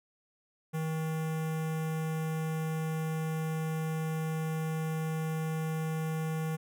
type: tone with notch filter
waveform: square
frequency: 158.9 Hz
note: D#3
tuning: 37 cents sharp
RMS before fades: -33 dBFS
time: 0.73-6.57 s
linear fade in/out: 20 ms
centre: 4300 Hz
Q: 1.2
effects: none